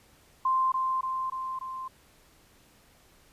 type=tone with echo; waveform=sine; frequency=1045 Hz; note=C6; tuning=2 cents flat; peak=-22 dBFS; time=0.45-0.72 s; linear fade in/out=5 ms; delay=290 ms; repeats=4; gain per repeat=-3 dB; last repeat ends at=1.88 s; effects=pink hiss -60 dBFS RMS until 3.32 s + resampled to 32000 Hz